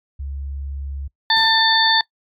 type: tone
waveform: sine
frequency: 69.3 Hz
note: C#2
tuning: in tune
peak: -25 dBFS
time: 0.19-1.08 s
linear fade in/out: 10 ms
type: harmonic tone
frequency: 893 Hz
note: A5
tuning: 25 cents sharp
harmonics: 1 / 2 / 4 / 5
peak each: -18 / -18 / -18 / -18 dBFS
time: 1.3-2.01 s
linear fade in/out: 2 ms
type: noise with exponential decay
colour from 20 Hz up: pink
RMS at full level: -37 dBFS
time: 1.36-2.05 s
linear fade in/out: 5 ms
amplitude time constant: 150 ms
effects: noise-tail reverb RT60 0.1 s tail -22 dB re dry + MP3 96 kbps